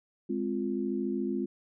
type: chord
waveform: sine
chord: F minor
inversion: first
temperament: equal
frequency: 207.7 / 261.6 / 349.2 Hz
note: Ab3 / C4 / F4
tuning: 0 / 0 / 0 cents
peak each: -33 dBFS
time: 0.29-1.46 s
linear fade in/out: 10 ms
effects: none